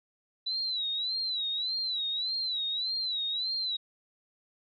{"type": "tone with vibrato", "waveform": "sine", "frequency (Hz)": 3952, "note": "B7", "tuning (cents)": 0, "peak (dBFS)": -29, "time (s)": [0.46, 3.77], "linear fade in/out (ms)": 10, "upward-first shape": "sine", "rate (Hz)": 1.7, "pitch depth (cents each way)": 110, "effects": []}